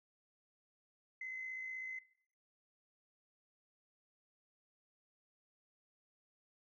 sine tone with amplitude modulation, 2048 Hz, C7, 38 cents flat, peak -39 dBFS, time 1.21-1.99 s, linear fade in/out 5 ms, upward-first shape sine, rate 56 Hz, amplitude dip 35%, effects noise-tail reverb RT60 0.6 s tail -19 dB re dry + tanh soft clip ceiling -35 dBFS

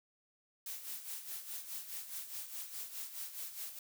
blue noise with tremolo, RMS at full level -42 dBFS, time 0.66-3.79 s, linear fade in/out 2 ms, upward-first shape sine, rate 4.8 Hz, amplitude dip 65%, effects none

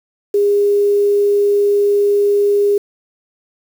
sine tone with quantisation, 407.3 Hz, G#4, 34 cents flat, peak -10 dBFS, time 0.34-2.78 s, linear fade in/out 5 ms, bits 6, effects none

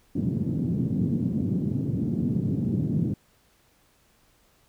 white band-pass noise, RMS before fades -26 dBFS, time 0.15-3.14 s, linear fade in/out 5 ms, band 110 to 240 Hz, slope 24 dB/octave, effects pink hiss -63 dBFS RMS until 4.68 s

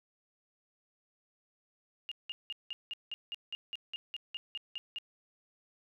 sine tone bursts, 2837 Hz, F7, 27 cents sharp, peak -36 dBFS, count 15, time 2.09-4.985 s, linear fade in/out 0 ms, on 25 ms, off 180 ms, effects none

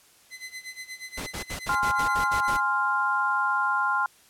sawtooth tone with tremolo, 2034 Hz, C7, 50 cents flat, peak -31 dBFS, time 0.3-2.61 s, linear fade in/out 50 ms, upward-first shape sine, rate 8.4 Hz, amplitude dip 85%
pink noise bursts, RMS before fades -34 dBFS, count 9, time 1.17-2.572 s, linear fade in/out 10 ms, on 98 ms, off 65 ms
sine chord, F minor, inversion first, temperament equal, 830.6 / 1046.5 / 1396.9 Hz, Ab5 / C6 / F6, 0 / 0 / 0 cents, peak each -29 / -26 / -25 dBFS, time 1.69-4.06 s, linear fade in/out 2 ms
effects white hiss -57 dBFS RMS until 4.29 s + low-pass 12000 Hz 12 dB/octave

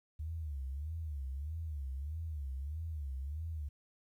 sine tone with vibrato, 73.6 Hz, D2, 4 cents sharp, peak -37 dBFS, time 0.19-3.69 s, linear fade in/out 10 ms, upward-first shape sine, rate 1.6 Hz, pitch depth 190 cents each way, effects 12-bit

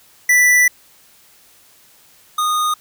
square tone pair in turn, 1975.5 / 1232.7 Hz, B6 / D#6, 0 / -17 cents, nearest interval minor sixth, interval 817 cents, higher first, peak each -10 / -16 dBFS, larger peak first, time 0.29-0.68 / 2.38-2.74 s, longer first, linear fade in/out 5 ms, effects white hiss -50 dBFS RMS until 2.8 s

